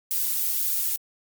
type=noise; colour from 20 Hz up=violet; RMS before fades=-25 dBFS; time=0.11-0.96 s; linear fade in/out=0 ms; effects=Opus 48 kbps